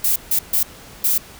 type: noise bursts at uneven times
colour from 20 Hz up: violet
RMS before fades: -17 dBFS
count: 4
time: 0.04-0.16 / 0.31-0.39 / 0.53-0.63 / 1.04-1.18 s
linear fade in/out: 5 ms
effects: pink hiss -41 dBFS RMS until 1.39 s